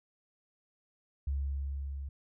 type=tone with level ramp; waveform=sine; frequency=69.3 Hz; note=C#2; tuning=in tune; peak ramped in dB=-29 to -37 dBFS; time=1.27-2.09 s; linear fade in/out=5 ms; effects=none